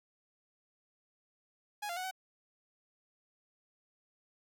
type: tone with pitch steps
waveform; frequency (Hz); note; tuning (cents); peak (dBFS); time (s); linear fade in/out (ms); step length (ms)
sawtooth; 831 / 693 / 738 / 754; G#5 / F5 / F#5 / F#5; +1 / -14 / -5 / +32; -33; 1.82-2.112; 10; 73
effects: none